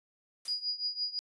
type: noise with exponential decay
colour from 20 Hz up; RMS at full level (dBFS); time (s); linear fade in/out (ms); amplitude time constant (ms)
blue; -39; 0.45-0.66; 5; 45
type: tone with tremolo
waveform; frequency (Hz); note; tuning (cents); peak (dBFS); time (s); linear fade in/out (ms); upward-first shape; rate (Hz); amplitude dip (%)
sine; 4894; D#8; -29; -28; 0.48-1.19; 0; triangle; 5.9; 90
effects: resampled to 24000 Hz